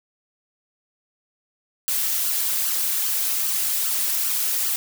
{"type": "noise with flanger", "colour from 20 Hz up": "blue", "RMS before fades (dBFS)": -23, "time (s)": [1.88, 4.76], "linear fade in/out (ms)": 0, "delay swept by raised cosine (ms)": [0.66, 3.96], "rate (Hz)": 2.5, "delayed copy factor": 0.55, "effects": []}